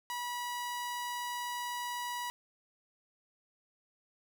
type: tone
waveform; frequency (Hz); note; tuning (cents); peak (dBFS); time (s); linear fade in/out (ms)
sawtooth; 972; B5; -28; -32; 0.1-2.3; 0
effects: 12-bit